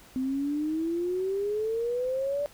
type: exponential sweep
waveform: sine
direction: up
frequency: 255.8 to 586 Hz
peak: -26 dBFS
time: 0.16-2.46 s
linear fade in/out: 0 ms
effects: pink hiss -53 dBFS RMS until 2.53 s

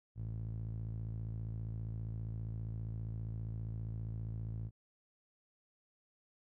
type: tone with band-pass filter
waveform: sawtooth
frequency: 55 Hz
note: A1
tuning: in tune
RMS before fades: -41 dBFS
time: 0.15-4.71 s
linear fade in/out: 50 ms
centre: 110 Hz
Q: 2.5
effects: none

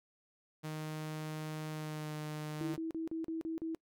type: tone with pitch glide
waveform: sawtooth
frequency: 155.1 to 152.35 Hz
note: D#3 to D#3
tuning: -5 to -36 cents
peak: -35 dBFS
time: 0.63-2.77 s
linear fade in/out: 20 ms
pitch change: -31 cents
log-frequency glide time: 1.71-2.14 s
type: tone bursts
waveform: sine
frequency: 324.5 Hz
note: E4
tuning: 27 cents flat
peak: -35 dBFS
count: 7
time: 2.61-3.748 s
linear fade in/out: 0 ms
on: 130 ms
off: 38 ms
effects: noise-tail reverb RT60 0.1 s tail -24 dB re dry

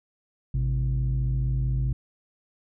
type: tone pair together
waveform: sine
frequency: 54.66 / 130 Hz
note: A1 / C3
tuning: -11 / -11 cents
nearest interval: octave + minor third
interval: 1500 cents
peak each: -23 dBFS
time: 0.54-1.93 s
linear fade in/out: 5 ms
effects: tanh soft clip ceiling -19 dBFS

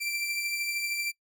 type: beating tone pair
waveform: sawtooth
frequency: 2349 / 2362 Hz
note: D7 / D7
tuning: 0 / +9 cents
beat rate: 13 Hz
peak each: -27 / -35 dBFS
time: 0-1.12 s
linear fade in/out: 20 ms
effects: noise-tail reverb RT60 0.1 s tail -22 dB re dry

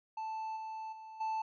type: tone with level steps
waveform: triangle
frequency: 880 Hz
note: A5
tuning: in tune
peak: -35 / -38 / -45 / -31 dBFS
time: 0.17-1.42 s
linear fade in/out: 5 ms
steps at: 0.56 / 0.92 / 1.2 s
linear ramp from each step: 10 ms
effects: resampled to 16000 Hz

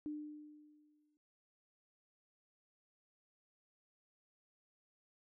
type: tone with exponential decay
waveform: sine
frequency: 300 Hz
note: D4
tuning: 37 cents sharp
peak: -38 dBFS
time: 0.06-1.17 s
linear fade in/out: 0 ms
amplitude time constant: 240 ms
effects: none

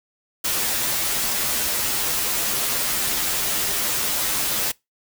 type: noise with comb filter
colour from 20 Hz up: white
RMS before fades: -23 dBFS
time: 0.44-4.72 s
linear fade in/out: 10 ms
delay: 11 ms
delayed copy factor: -1
effects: noise-tail reverb RT60 0.2 s tail -24 dB re dry

